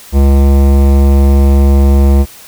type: tone with hard clipping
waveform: sine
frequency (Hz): 69.1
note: C#2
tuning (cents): -5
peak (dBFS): -6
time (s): 0.12-2.26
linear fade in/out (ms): 50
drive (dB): 17
effects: white hiss -35 dBFS RMS until 2.47 s